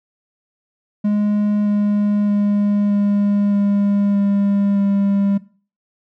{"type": "tone with pitch steps", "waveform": "triangle", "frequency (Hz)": [207.7, 206.3, 204.8, 203.4, 202, 200.6, 199.24], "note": ["G#3", "G#3", "G#3", "G#3", "G#3", "G3", "G3"], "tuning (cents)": [0, -11, -24, -36, -48, 40, 28], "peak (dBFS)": -12, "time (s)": [1.04, 5.38], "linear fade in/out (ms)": 10, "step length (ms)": 620, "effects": ["noise-tail reverb RT60 0.4 s tail -18 dB re dry"]}